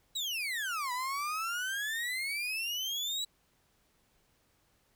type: exponential two-way sweep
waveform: 35% pulse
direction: down then up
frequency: 3958 to 974 to 3958 Hz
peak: -31 dBFS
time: 0.15-3.25 s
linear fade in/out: 10 ms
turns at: 0.92 s
effects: pink hiss -71 dBFS RMS until 4.95 s